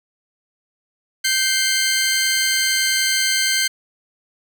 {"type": "tone pair together", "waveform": "15% pulse", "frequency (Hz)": [1554.6, 2103], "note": ["G6", "C7"], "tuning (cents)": [-15, 8], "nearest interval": "perfect fourth", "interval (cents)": 523, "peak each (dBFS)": -13, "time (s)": [1.24, 3.68], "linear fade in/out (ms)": 10, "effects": ["8-bit"]}